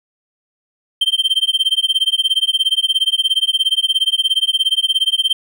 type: tone with tremolo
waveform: triangle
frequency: 3136 Hz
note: G7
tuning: in tune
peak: -8 dBFS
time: 1.01-5.33 s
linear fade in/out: 5 ms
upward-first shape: sine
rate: 17 Hz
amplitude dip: 100%
effects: none